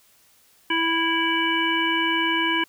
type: harmonic tone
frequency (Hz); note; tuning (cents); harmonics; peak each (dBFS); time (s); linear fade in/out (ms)
329; E4; -3; 1 / 3 / 5 / 7 / 9; -26 / -26 / -26 / -26 / -26; 0.7-2.64; 5
effects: white hiss -58 dBFS RMS until 2.68 s